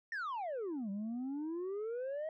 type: exponential two-way sweep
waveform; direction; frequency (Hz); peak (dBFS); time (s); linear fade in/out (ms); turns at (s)
sine; down then up; 1864.7 to 193 to 643; -34; 0.12-2.29; 2; 0.9
effects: tanh soft clip ceiling -36 dBFS